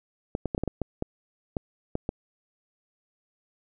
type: clicks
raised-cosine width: 2 ms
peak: -14 dBFS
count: 11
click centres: 0.351 / 0.457 / 0.548 / 0.579 / 0.636 / 0.677 / 0.817 / 1.024 / 1.568 / 1.954 / 2.091 s
effects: none